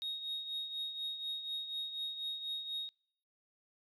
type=tone with tremolo; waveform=sine; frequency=3750 Hz; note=A#7; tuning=10 cents sharp; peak=-33 dBFS; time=0.02-2.89 s; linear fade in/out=0 ms; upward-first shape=triangle; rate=4.1 Hz; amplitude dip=70%; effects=noise-tail reverb RT60 0.6 s tail -24 dB re dry + tanh soft clip ceiling -34 dBFS